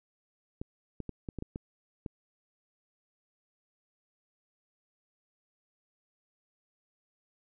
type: clicks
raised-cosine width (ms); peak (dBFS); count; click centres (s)
3; -24; 8; 0.615 / 1.003 / 1.093 / 1.288 / 1.387 / 1.424 / 1.559 / 2.062
effects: none